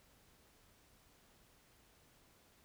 silence, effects pink hiss -68 dBFS RMS until 2.64 s

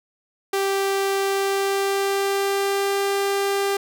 sawtooth tone with pitch glide, 392 to 397 Hz, G4 to G4, 0 to +22 cents, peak -16 dBFS, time 0.53-3.77 s, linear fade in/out 5 ms, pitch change +22 cents, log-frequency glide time 1.22-3.02 s, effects none

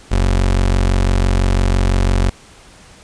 30% pulse tone, 45.96 Hz, F#1, 11 cents flat, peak -9 dBFS, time 0.11-2.3 s, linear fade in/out 10 ms, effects pink hiss -43 dBFS RMS until 3.03 s + resampled to 22050 Hz

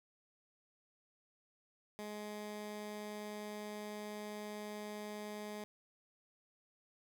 15% pulse tone, 209.8 Hz, G#3, 18 cents sharp, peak -37 dBFS, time 1.99-5.64 s, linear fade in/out 0 ms, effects none

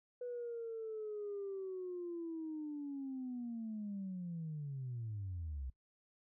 sine linear sweep, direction down, 493.9 to 61.7 Hz, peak -39 dBFS, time 0.21-5.7 s, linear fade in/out 5 ms, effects noise-tail reverb RT60 0.1 s tail -21 dB re dry + tanh soft clip ceiling -36 dBFS

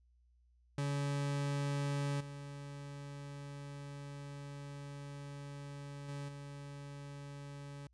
40% pulse tone with level steps, 142.1 Hz, C#3, 43 cents sharp, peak -33 / -44 / -40 / -45 dBFS, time 0.78-7.87 s, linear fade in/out 2 ms, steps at 2.2 / 6.08 / 6.28 s, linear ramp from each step 10 ms, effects added 60 Hz sine -66 dBFS peak until 7.93 s + resampled to 22050 Hz

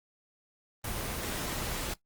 pink noise, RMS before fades -35 dBFS, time 0.84-1.94 s, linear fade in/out 5 ms, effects noise-tail reverb RT60 0.1 s tail -17 dB re dry + Opus 24 kbps

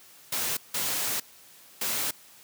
white noise bursts at uneven times, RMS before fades -29 dBFS, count 3, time 0.32-0.57 / 0.74-1.2 / 1.81-2.11 s, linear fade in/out 5 ms, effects white hiss -53 dBFS RMS until 2.43 s + high-pass 100 Hz 12 dB/octave

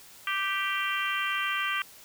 harmonic tone with a mistuned harmonic, 393 Hz, G4, 4 cents sharp, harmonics 3 / 4 / 5 / 6 / 7 / 8, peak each -32 / -33 / -34 / -35 / -35 / -36 dBFS, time 0.27-1.82 s, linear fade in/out 2 ms, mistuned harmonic 4, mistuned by -16 cents, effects white hiss -51 dBFS RMS until 2.04 s

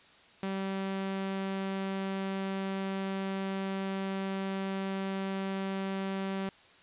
sawtooth tone, 193.2 Hz, G3, 25 cents flat, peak -28 dBFS, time 0.43-6.49 s, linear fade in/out 2 ms, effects white hiss -58 dBFS RMS until 6.82 s + resampled to 8000 Hz

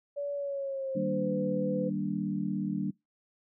sine tone with pitch glide, 571 to 505.8 Hz, D5 to B4, -49 to +41 cents, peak -31 dBFS, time 0.16-1.9 s, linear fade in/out 20 ms, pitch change -210 cents, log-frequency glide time 0.34-1.32 s
sine chord, Eb major seventh, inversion none, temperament equal, 155.56 / 196 / 233.1 / 293.7 Hz, Eb3 / G3 / Bb3 / D4, 0 / 0 / 0 / 0 cents, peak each -37 / -32 / -37 / -35 dBFS, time 0.95-2.91 s, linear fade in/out 10 ms
effects noise-tail reverb RT60 0.2 s tail -24 dB re dry

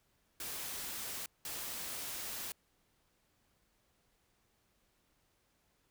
white noise bursts at uneven times, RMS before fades -42 dBFS, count 2, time 0.4-1.26 / 1.45-2.52 s, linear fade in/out 2 ms, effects pink hiss -75 dBFS RMS until 5.9 s

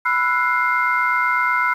sine tone cluster, 992 / 1337 / 1465 / 2108 Hz, B5 / E6 / F#6 / C7, +7 / +24 / -18 / +12 cents, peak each -21 dBFS, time 0.05-1.74 s, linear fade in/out 10 ms, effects tanh soft clip ceiling -6 dBFS + 8-bit

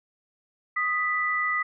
sine tone pair together, 1244.5 / 1975.5 Hz, D#6 / B6, 0 / 0 cents, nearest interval minor sixth, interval 800 cents, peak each -27 / -25 dBFS, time 0.76-1.63 s, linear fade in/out 10 ms, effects none

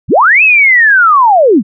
sine linear two-way sweep, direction up then down, 47.11 to 2637 to 169 Hz, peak -3 dBFS, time 0.08-1.63 s, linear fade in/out 50 ms, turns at 0.43 s, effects none

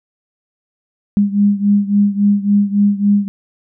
sine beating tone pair, 202.1 / 205.7 Hz, G#3 / G#3, -47 / -16 cents, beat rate 3.6 Hz, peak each -12 / -15 dBFS, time 1.17-3.28 s, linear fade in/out 0 ms, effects none

